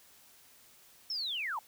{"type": "linear sweep", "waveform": "sine", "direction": "down", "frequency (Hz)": [5450, 810], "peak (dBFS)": -33, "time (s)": [1.1, 1.59], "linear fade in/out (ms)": 2, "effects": ["white hiss -60 dBFS RMS until 1.67 s"]}